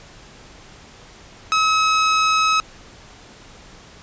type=tone; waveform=sawtooth; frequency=1282 Hz; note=E6; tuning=49 cents flat; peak=-11 dBFS; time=1.52-2.6 s; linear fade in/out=0 ms; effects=pink hiss -44 dBFS RMS until 4.02 s + resampled to 16000 Hz